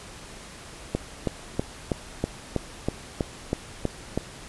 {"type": "click train", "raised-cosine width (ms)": 2, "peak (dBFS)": -10, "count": 11, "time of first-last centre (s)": [0.95, 4.176], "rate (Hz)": 3.1, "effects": ["pink hiss -43 dBFS RMS until 4.48 s", "resampled to 24000 Hz"]}